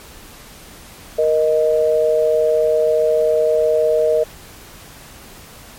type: tone pair together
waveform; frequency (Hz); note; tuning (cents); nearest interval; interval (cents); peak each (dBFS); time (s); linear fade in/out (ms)
sine; 469.2 / 622.3; A#4 / D#5; +11 / 0; perfect fourth; 489; -15; 1.18-4.24; 10
effects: pink hiss -40 dBFS RMS until 5.78 s + MP3 64 kbps